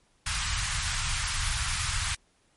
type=band-stop noise; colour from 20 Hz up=pink; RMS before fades=-29 dBFS; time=0.26-2.15 s; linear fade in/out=5 ms; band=120 to 1100 Hz; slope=24 dB/octave; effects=pink hiss -67 dBFS RMS until 2.56 s + MP3 48 kbps